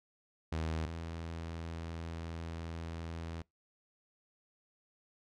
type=tone pair in turn; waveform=sawtooth; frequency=80.1 / 82.73 Hz; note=E2 / E2; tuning=-49 / +7 cents; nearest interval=minor second; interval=56 cents; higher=second; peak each=-30 / -36 dBFS; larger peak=first; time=0.52-0.86 / 0.86-3.42 s; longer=second; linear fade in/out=5 ms; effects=noise-tail reverb RT60 0.2 s tail -26 dB re dry + low-pass 6000 Hz 12 dB/octave